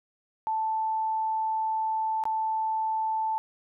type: tone with dropouts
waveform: sine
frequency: 880 Hz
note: A5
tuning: in tune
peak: -25 dBFS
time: 0.47-3.38 s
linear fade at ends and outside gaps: 0 ms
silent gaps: 2.238-2.254 s
effects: none